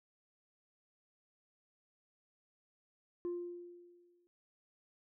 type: tone with exponential decay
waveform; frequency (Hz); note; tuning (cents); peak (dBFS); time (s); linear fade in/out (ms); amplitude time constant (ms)
sine; 349.9; F4; +3; -32; 3.25-4.27; 0; 220
effects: noise-tail reverb RT60 0.7 s tail -22 dB re dry + tanh soft clip ceiling -34 dBFS